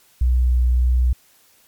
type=tone with vibrato; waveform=sine; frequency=61.74 Hz; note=B1; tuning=in tune; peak=-13 dBFS; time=0.21-1.13 s; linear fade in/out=5 ms; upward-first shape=sine; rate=1.7 Hz; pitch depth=10 cents each way; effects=white hiss -55 dBFS RMS until 1.67 s + MP3 96 kbps